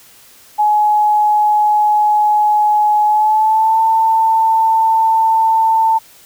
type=tone with pitch glide; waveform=sine; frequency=843 to 892.6 Hz; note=G#5 to A5; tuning=+26 to +25 cents; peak=-9 dBFS; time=0.58-5.99 s; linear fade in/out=20 ms; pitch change=+99 cents; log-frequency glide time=3.05-3.8 s; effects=white hiss -44 dBFS RMS until 6.25 s